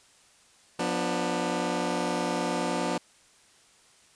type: chord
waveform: 15% pulse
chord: B diminished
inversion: second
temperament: just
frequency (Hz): 177.8 / 246.9 / 296.3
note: F3 / B3 / D4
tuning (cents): +31 / 0 / +15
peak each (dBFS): -25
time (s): 0.79-2.98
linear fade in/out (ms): 5
effects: white hiss -59 dBFS RMS until 4.15 s + resampled to 22050 Hz